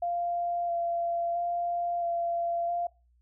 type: tone with vibrato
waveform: sine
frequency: 690 Hz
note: F5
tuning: 21 cents flat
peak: -27 dBFS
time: 0.02-2.87 s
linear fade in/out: 5 ms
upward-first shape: square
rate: 0.75 Hz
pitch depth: 12 cents each way
effects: noise-tail reverb RT60 0.3 s tail -23 dB re dry + added 60 Hz sine -62 dBFS peak until 3.21 s